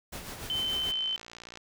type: noise with tremolo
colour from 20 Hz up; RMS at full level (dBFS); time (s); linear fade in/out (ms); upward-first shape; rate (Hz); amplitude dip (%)
pink; -39; 0.12-0.92; 10; sine; 6.9; 50
type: tone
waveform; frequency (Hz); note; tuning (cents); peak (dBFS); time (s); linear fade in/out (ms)
sine; 3073; G7; -35; -28; 0.5-1.16; 0
type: click train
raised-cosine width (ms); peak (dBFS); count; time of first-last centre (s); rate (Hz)
0.2; -27; 56; 0.63-1.573; 58.3
effects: none